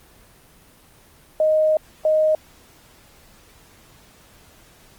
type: tone pair in turn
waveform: sine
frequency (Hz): 622.3 / 622.3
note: D#5 / D#5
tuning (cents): 0 / 0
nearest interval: unison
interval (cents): 0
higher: neither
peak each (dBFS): -14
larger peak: neither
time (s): 1.4-1.77 / 2.05-2.35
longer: first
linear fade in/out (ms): 2
effects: pink hiss -51 dBFS RMS until 4.98 s + Opus 24 kbps